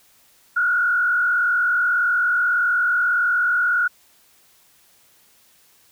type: tone with frequency modulation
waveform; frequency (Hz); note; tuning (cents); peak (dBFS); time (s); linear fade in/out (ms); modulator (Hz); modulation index
sine; 1437; F6; +49; -16; 0.56-3.88; 10; 41.7; 1.2
effects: white hiss -56 dBFS RMS until 5.91 s